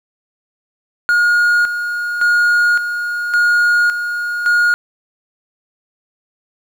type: tone with tremolo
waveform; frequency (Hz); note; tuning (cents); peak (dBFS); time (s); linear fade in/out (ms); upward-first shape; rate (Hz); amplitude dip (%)
triangle; 1433; F6; +44; -8; 1.09-4.74; 0; square; 0.89; 60
effects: 7-bit